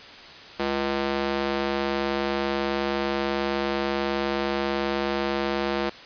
square tone with high-pass filter, 69.3 Hz, C#2, in tune, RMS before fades -26 dBFS, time 0.59-5.9 s, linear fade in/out 10 ms, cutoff 330 Hz, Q 0.95, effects white hiss -43 dBFS RMS until 6.05 s + resampled to 11025 Hz

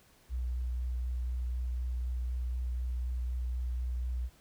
sine tone with vibrato, 61.6 Hz, B1, 4 cents flat, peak -31 dBFS, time 0.29-4.3 s, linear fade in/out 50 ms, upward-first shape triangle, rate 4 Hz, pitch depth 16 cents each way, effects pink hiss -63 dBFS RMS until 4.4 s

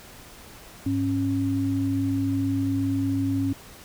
sine tone pair together, 102.6 / 274.3 Hz, G#2 / C#4, -21 / -18 cents, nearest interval octave + perfect fourth, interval 1703 cents, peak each -27 / -23 dBFS, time 0.86-3.53 s, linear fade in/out 5 ms, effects pink hiss -46 dBFS RMS until 3.84 s

